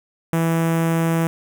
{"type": "tone with notch filter", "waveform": "sawtooth", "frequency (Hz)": 164.81, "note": "E3", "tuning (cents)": 0, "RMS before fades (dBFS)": -19, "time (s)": [0.33, 1.27], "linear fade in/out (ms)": 0, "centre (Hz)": 4300, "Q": 0.77, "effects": []}